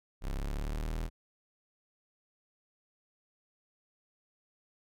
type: exponential sweep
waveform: 40% pulse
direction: up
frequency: 33 to 41.2 Hz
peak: -32 dBFS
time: 0.21-1.1 s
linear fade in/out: 50 ms
effects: none